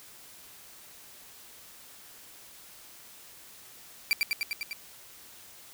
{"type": "tone with echo", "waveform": "30% pulse", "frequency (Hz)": 2349, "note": "D7", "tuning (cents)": 0, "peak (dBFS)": -19, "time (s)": [4.11, 4.13], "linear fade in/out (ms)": 0, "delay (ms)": 100, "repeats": 6, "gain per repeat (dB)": -2, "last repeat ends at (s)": 4.73, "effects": ["white hiss -51 dBFS RMS until 5.73 s"]}